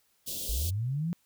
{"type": "band-stop noise", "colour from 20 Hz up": "white", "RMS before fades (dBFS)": -36, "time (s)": [0.26, 0.71], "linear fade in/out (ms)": 20, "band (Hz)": [610, 3000], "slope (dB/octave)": 48}
{"type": "linear sweep", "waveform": "sine", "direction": "up", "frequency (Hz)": [49, 177], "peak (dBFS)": -28, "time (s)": [0.49, 1.13], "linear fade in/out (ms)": 0}
{"effects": ["white hiss -70 dBFS RMS until 1.25 s"]}